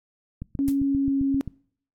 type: click train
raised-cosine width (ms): 5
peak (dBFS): -20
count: 9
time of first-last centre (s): 0.42-1.477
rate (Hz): 7.57
type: tone with pitch glide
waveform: sine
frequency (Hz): 276.9 to 273.6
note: C#4 to C#4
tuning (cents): -2 to -23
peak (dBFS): -20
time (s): 0.59-1.41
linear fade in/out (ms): 0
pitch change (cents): -21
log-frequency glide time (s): 0.84-1.21
type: noise with exponential decay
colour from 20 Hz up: blue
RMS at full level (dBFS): -34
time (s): 0.68-0.79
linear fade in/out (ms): 0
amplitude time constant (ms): 22
effects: noise-tail reverb RT60 0.6 s tail -25 dB re dry + AAC 64 kbps